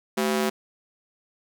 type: ring-modulated tone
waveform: sawtooth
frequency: 299.4 Hz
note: D4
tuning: 33 cents sharp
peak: -15 dBFS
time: 0.17-0.5 s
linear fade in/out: 10 ms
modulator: 83.1 Hz
effects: none